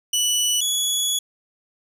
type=tone pair in turn; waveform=20% pulse; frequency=2960 / 3383 Hz; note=F#7 / G#7; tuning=0 / +31 cents; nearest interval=major second; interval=231 cents; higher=second; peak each=-13 / -14 dBFS; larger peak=first; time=0.13-0.61 / 0.61-1.19 s; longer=second; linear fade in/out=5 ms; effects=none